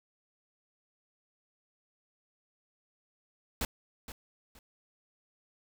pink noise with echo, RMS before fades -32 dBFS, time 3.61-3.65 s, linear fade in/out 2 ms, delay 470 ms, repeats 2, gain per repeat -12 dB, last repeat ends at 4.59 s, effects none

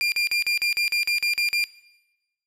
30% pulse tone bursts, 2396 Hz, D7, 34 cents sharp, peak -18 dBFS, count 11, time 0.01-1.64 s, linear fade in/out 0 ms, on 110 ms, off 42 ms, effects noise-tail reverb RT60 1.0 s tail -19 dB re dry + low-pass 11000 Hz 12 dB/octave

